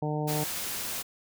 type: harmonic tone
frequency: 151 Hz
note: D3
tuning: 48 cents sharp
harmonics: 1 / 2 / 3 / 4 / 5 / 6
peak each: -30 / -35 / -35 / -38 / -37 / -40 dBFS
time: 0.02-0.44 s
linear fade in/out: 5 ms
type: noise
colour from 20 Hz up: white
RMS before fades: -34 dBFS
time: 0.27-1.03 s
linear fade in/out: 20 ms
effects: none